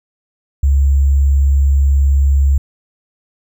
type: tone with sample-and-hold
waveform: sine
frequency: 69.3 Hz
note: C#2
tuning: in tune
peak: -8 dBFS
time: 0.63-2.58 s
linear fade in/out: 5 ms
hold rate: 7350 Hz
effects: none